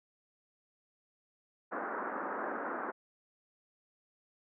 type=band-pass noise; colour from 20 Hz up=white; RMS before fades=-38 dBFS; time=1.71-2.92 s; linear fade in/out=20 ms; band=220 to 1600 Hz; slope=48 dB/octave; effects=none